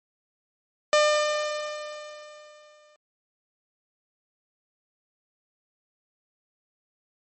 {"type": "tone with exponential decay", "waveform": "sawtooth", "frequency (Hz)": 601, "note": "D5", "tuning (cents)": 40, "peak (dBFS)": -12, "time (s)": [0.93, 2.96], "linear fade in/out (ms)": 1, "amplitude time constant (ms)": 440, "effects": ["MP3 32 kbps"]}